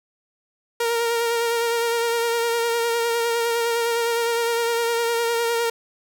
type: tone with vibrato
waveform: sawtooth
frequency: 466.2 Hz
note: A#4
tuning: in tune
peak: -16 dBFS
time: 0.8-5.7 s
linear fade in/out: 5 ms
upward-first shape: sine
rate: 9.8 Hz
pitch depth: 24 cents each way
effects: none